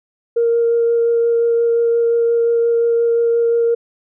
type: tone with vibrato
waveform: sine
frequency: 466.2 Hz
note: A#4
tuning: in tune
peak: -11 dBFS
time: 0.36-3.75 s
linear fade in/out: 10 ms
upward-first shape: sine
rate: 5.7 Hz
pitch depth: 8 cents each way
effects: tanh soft clip ceiling -7 dBFS